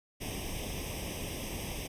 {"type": "noise with comb filter", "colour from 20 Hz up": "pink", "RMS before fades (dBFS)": -38, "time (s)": [0.2, 1.88], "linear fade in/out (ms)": 20, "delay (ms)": 0.35, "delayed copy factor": 0.85, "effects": ["resampled to 32000 Hz"]}